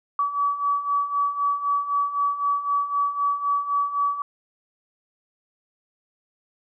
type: beating tone pair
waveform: sine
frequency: 1141 / 1144.9 Hz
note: C#6 / D6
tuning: +50 / -44 cents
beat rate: 3.9 Hz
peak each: -27 / -22 dBFS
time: 0.19-4.22 s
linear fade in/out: 2 ms
effects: none